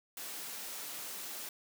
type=high-pass noise; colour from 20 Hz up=white; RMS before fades=-43 dBFS; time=0.17-1.49 s; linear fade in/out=2 ms; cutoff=200 Hz; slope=12 dB/octave; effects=none